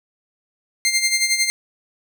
15% pulse tone with tremolo, 2100 Hz, C7, 6 cents sharp, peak -8 dBFS, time 0.85-1.5 s, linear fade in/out 0 ms, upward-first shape sine, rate 11 Hz, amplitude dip 65%, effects none

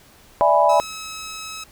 sine chord, E dominant seventh, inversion third, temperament equal, 587.3 / 659.3 / 830.6 / 987.8 Hz, D5 / E5 / G#5 / B5, 0 / 0 / 0 / 0 cents, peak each -18 dBFS, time 0.41-0.8 s, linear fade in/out 0 ms
10% pulse tone, 1289 Hz, E6, 39 cents flat, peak -23 dBFS, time 0.69-1.64 s, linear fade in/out 5 ms
effects pink hiss -50 dBFS RMS until 1.71 s

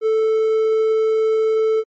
triangle tone, 440 Hz, A4, in tune, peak -12 dBFS, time 0.01-1.84 s, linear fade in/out 50 ms, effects MP3 32 kbps

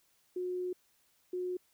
sine tone bursts at uneven times, 362.6 Hz, F#4, 35 cents flat, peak -33 dBFS, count 2, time 0.36-0.73 / 1.33-1.57 s, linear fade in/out 5 ms, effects white hiss -71 dBFS RMS until 1.73 s

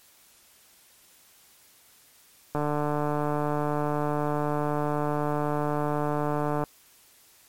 click train, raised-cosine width 1 ms, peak -14 dBFS, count 606, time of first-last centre 2.55-6.638 s, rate 148 Hz, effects white hiss -57 dBFS RMS until 7.48 s + MP3 64 kbps

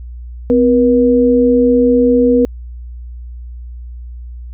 sine tone pair together, 255.2 / 480 Hz, C4 / B4, -43 / -49 cents, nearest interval major seventh, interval 1094 cents, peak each -10 dBFS, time 0.5-2.45 s, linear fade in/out 0 ms, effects added 60 Hz sine -26 dBFS peak until 4.53 s

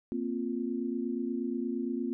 sine chord, Bb suspended second, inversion none, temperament equal, 233.1 / 261.6 / 349.2 Hz, Bb3 / C4 / F4, 0 / 0 / 0 cents, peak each -34 / -34 / -36 dBFS, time 0.12-2.13 s, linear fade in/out 0 ms, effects none

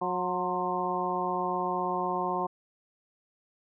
harmonic tone with a mistuned harmonic, 181.6 Hz, F#3, 32 cents flat, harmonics 1 / 2 / 3 / 4 / 5 / 6, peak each -38 / -34 / -38 / -33 / -33 / -33 dBFS, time 0.01-2.47 s, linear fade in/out 10 ms, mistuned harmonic 6, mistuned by -55 cents, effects none

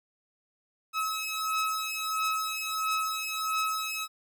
sawtooth beating tone pair, 1286 / 1287.5 Hz, E6 / E6, -43 / -41 cents, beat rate 1.5 Hz, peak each -28 dBFS, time 0.93-4.08 s, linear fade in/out 50 ms, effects none

